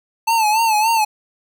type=tone with vibrato; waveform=square; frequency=880 Hz; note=A5; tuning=in tune; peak=-14 dBFS; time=0.27-1.05 s; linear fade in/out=10 ms; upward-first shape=sine; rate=3.5 Hz; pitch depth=81 cents each way; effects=none